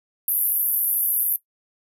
pink band-pass noise, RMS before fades -22 dBFS, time 0.28-1.36 s, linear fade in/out 2 ms, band 11000 to 14000 Hz, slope 96 dB/octave, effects noise-tail reverb RT60 0.1 s tail -17 dB re dry

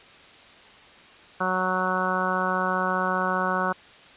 harmonic tone, 185 Hz, F#3, in tune, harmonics 1 / 2 / 3 / 4 / 5 / 6 / 7 / 8, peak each -31 / -34 / -31 / -32 / -31 / -29 / -30 / -29 dBFS, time 1.4-3.73 s, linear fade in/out 10 ms, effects white hiss -49 dBFS RMS until 4.16 s + resampled to 8000 Hz

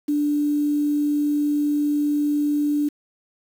sine tone with quantisation, 293.7 Hz, D4, in tune, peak -18 dBFS, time 0.08-2.89 s, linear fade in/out 10 ms, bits 7, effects none

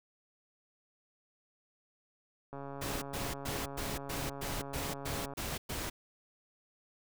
click train, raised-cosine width 1 ms, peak -30 dBFS, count 391, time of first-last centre 2.53-5.336 s, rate 139 Hz
pink noise bursts, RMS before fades -38 dBFS, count 10, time 2.81-5.9 s, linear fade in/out 10 ms, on 210 ms, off 110 ms
effects none

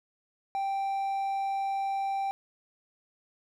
triangle tone, 784 Hz, G5, in tune, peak -26 dBFS, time 0.55-2.31 s, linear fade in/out 0 ms, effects none

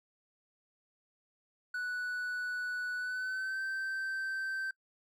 triangle tone with pitch glide, 1480 to 1554.5 Hz, F#6 to G6, 0 to -15 cents, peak -32 dBFS, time 1.74-4.71 s, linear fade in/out 5 ms, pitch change +85 cents, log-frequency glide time 2.96-3.62 s, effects noise-tail reverb RT60 0.1 s tail -24 dB re dry

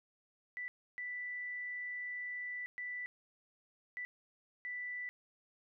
sine tone bursts at uneven times, 1977 Hz, B6, 1 cent sharp, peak -39 dBFS, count 5, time 0.57-0.68 / 0.98-2.66 / 2.78-3.06 / 3.97-4.05 / 4.65-5.09 s, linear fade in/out 0 ms, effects none

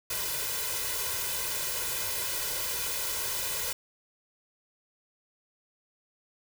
white noise with comb filter, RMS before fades -32 dBFS, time 0.1-3.73 s, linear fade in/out 5 ms, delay 2 ms, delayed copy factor +0.95, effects none

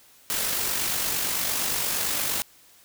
white noise with amplitude modulation, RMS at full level -25 dBFS, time 0.3-2.42 s, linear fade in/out 0 ms, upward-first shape sine, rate 48.7 Hz, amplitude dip 35%, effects white hiss -55 dBFS RMS until 2.84 s

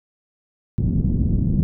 white low-pass noise, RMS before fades -19 dBFS, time 0.78-1.63 s, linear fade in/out 0 ms, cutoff 210 Hz, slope 24 dB/octave, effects none

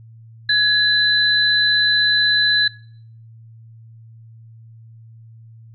sine tone pair together, 1687 / 4012 Hz, G#6 / B7, +27 / +26 cents, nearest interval octave + minor third, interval 1499 cents, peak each -16 dBFS, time 0.49-2.68 s, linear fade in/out 5 ms, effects noise-tail reverb RT60 0.6 s tail -23 dB re dry + added 113 Hz sine -40 dBFS peak until 5.74 s

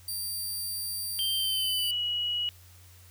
10% pulse tone, 4699 Hz, D8, in tune, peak -25 dBFS, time 0.08-1.91 s, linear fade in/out 2 ms
sine tone with pitch glide, 3142 to 2915 Hz, G7 to F#7, +3 to -26 cents, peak -27 dBFS, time 1.19-2.49 s, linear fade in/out 0 ms, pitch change -129 cents, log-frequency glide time 1.36-2.01 s
effects added 89 Hz sine -52 dBFS peak until 3.1 s + white hiss -57 dBFS RMS until 3.1 s

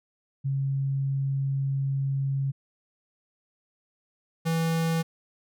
sine / square tone pair in turn, 136.8 / 164.01 Hz, C#3 / E3, -23 / -8 cents, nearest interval minor third, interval 315 cents, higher second, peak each -24 dBFS, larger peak neither, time 0.44-2.52 / 4.45-5.03 s, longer first, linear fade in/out 20 ms, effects none

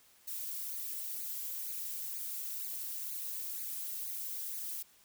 violet noise with flanger, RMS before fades -40 dBFS, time 0.27-4.83 s, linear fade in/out 10 ms, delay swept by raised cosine 0.45 to 3.65 ms, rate 2.1 Hz, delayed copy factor +0.9, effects white hiss -64 dBFS RMS until 5.04 s

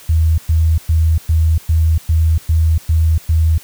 sine tone bursts, 80.3 Hz, E2, 45 cents flat, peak -9 dBFS, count 9, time 0.09-3.58 s, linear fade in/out 5 ms, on 290 ms, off 110 ms, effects white hiss -40 dBFS RMS until 3.63 s

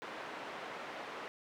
pink band-pass noise, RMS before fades -45 dBFS, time 0.02-1.28 s, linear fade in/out 0 ms, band 430 to 2300 Hz, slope 12 dB/octave, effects none

